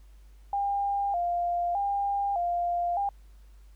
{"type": "tone with vibrato", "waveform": "sine", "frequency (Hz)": 748, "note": "F#5", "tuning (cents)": 19, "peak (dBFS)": -25, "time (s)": [0.53, 3.09], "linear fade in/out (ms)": 2, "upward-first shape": "square", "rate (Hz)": 0.82, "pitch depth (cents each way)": 120, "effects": ["added 50 Hz sine -49 dBFS peak until 3.75 s", "pink hiss -67 dBFS RMS until 3.75 s"]}